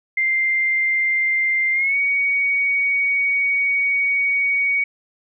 sine tone with pitch glide, 2094 to 2244 Hz, C7 to C#7, +1 to +21 cents, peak -16 dBFS, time 0.17-4.84 s, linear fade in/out 5 ms, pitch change +120 cents, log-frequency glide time 1.73-1.97 s, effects none

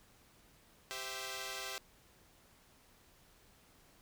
5% pulse chord, C major, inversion second, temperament equal with one note detuned, 392 / 518.7 / 659.3 Hz, G4 / C5 / E5, 0 / -15 / 0 cents, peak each -34 dBFS, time 0.91-1.78 s, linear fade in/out 0 ms, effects pink hiss -65 dBFS RMS until 4.01 s

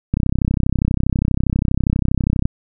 click train, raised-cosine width 5 ms, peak -4 dBFS, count 76, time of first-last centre 0.14-2.455 s, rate 32.4 Hz, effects none

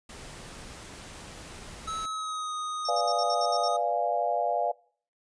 pink noise, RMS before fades -44 dBFS, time 0.09-2.06 s, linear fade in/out 5 ms
square tone with pitch glide, 1297 to 1243.4 Hz, E6 to D#6, -28 to -2 cents, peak -32 dBFS, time 1.87-3.77 s, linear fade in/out 10 ms, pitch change -74 cents, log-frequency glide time 1.98-2.54 s
sine tone bursts, 5450 Hz, F8, 43 cents flat, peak -31 dBFS, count 8, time 2.85-3.681 s, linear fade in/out 2 ms, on 47 ms, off 65 ms
sine chord, B diminished seventh, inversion none, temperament equal, 493.9 / 587.3 / 698.5 / 830.6 Hz, B4 / D5 / F5 / Ab5, 0 / 0 / 0 / 0 cents, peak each -33 / -30 / -27 / -32 dBFS, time 2.88-4.72 s, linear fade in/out 10 ms
effects noise-tail reverb RT60 0.5 s tail -24 dB re dry + resampled to 22050 Hz

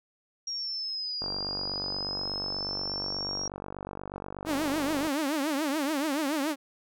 sine linear two-way sweep, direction down then up, 5620 to 4751 to 5620 Hz, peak -31 dBFS, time 0.47-3.48 s, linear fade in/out 5 ms, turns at 1.3 s
click train, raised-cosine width 1 ms, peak -23 dBFS, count 187, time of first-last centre 1.22-5.071 s, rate 48.3 Hz
sawtooth tone with vibrato, 293.7 Hz, D4, in tune, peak -23 dBFS, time 4.45-6.56 s, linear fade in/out 50 ms, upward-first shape triangle, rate 7 Hz, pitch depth 190 cents each way
effects none

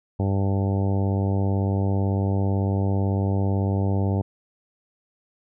harmonic tone, 98 Hz, G2, in tune, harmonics 1 / 2 / 3 / 4 / 5 / 6 / 7 / 8 / 9, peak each -21 / -27 / -31 / -33 / -35 / -37 / -38 / -39 / -40 dBFS, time 0.19-4.22 s, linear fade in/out 10 ms, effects none

